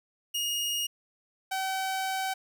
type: tone pair in turn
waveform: sawtooth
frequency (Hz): 2863 / 764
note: F7 / G5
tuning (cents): +42 / -45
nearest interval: octave + major seventh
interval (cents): 2287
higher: first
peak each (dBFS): -25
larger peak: neither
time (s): 0.34-0.87 / 1.51-2.34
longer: second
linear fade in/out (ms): 10
effects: none